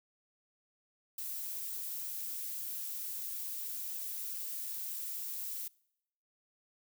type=noise; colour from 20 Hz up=violet; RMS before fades=-40 dBFS; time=1.18-5.68 s; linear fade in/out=5 ms; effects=noise-tail reverb RT60 0.8 s tail -25 dB re dry